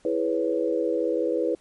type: chord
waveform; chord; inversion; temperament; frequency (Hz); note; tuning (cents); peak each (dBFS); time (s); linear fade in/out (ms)
sine; C# minor seventh; first; equal; 329.6 / 415.3 / 493.9 / 554.4; E4 / G#4 / B4 / C#5; 0 / 0 / 0 / 0; -27 / -29 / -25 / -30; 0.05-1.55; 2
effects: pink hiss -60 dBFS RMS until 1.6 s + MP3 48 kbps